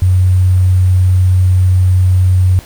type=tone with sample-and-hold; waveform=sine; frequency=92 Hz; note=F#2; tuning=9 cents flat; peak=-6 dBFS; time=0.02-2.59 s; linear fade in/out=0 ms; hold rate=8820 Hz; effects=pink hiss -37 dBFS RMS until 2.65 s